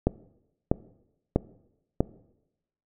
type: click train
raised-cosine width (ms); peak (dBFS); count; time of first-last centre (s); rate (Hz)
2; -7; 4; 0.07-2.005; 1.55
effects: noise-tail reverb RT60 0.9 s tail -20 dB re dry